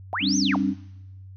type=linear two-way sweep; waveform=sine; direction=up then down; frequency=621 to 6400 to 621 Hz; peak=-24 dBFS; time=0.13-0.56 s; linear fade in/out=0 ms; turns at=0.37 s
type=chord; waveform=sine; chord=G suspended fourth; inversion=none; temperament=equal with one note detuned; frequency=196 / 267.1 / 293.7 Hz; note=G3 / C4 / D4; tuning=0 / +36 / 0 cents; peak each=-25 dBFS; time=0.2-0.75 s; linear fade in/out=50 ms
effects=noise-tail reverb RT60 1.0 s tail -22 dB re dry + added 95 Hz sine -40 dBFS peak until 1.36 s